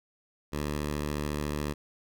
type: tone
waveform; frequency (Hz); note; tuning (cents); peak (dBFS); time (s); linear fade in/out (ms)
10% pulse; 74; D2; +14; -22; 0.52-1.74; 20
effects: none